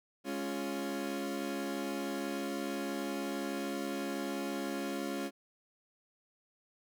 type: chord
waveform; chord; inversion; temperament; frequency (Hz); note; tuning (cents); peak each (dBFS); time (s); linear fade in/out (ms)
30% pulse; Db major; second; equal; 207.7 / 277.2 / 349.2; Ab3 / Db4 / F4; 0 / 0 / 0; -38 / -35 / -38; 0.24-5.31; 50
effects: none